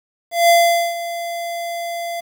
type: tone with ADSR envelope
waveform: square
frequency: 684 Hz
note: F5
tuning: 36 cents flat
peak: -9 dBFS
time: 0.31-2.21 s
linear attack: 180 ms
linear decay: 450 ms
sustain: -15 dB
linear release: 14 ms
effects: 8-bit